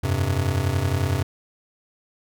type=chord; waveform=square; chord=F suspended second; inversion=none; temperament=just; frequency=87.31 / 98.22 / 130.96 Hz; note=F2 / G2 / C3; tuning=0 / +4 / +2 cents; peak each=-26 / -25 / -26 dBFS; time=0.03-1.23 s; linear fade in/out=10 ms; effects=none